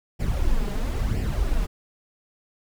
brown noise with flanger, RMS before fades -23 dBFS, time 0.19-1.67 s, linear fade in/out 20 ms, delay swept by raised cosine 0.39 to 4.99 ms, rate 1 Hz, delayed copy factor +0.65, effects none

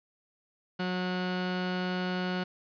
sawtooth tone pair together, 182.3 / 729.2 Hz, F#3 / F#5, -25 / -25 cents, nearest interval 2 octaves, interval 2400 cents, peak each -26 / -31 dBFS, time 0.79-2.44 s, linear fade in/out 10 ms, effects resampled to 11025 Hz + 10-bit

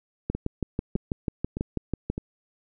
two click trains, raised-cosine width 3 ms, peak -13 / -17 dBFS, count 12 / 4, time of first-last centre 0.3-2.1 / 0.35-2.179 s, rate 6.11 / 1.64 Hz, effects none

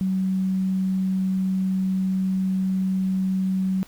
sine tone, 188.8 Hz, F#3, 35 cents sharp, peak -20 dBFS, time 0.01-3.83 s, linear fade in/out 0 ms, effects pink hiss -50 dBFS RMS until 3.87 s

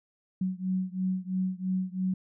sine beating tone pair, 185 / 188 Hz, F#3 / F#3, 0 / +28 cents, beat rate 3 Hz, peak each -30 / -31 dBFS, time 0.41-2.14 s, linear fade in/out 5 ms, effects none

